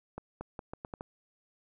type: accelerating click train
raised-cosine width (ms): 1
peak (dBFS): -25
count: 7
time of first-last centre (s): 0.18-1.009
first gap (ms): 230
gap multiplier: 0.79
effects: none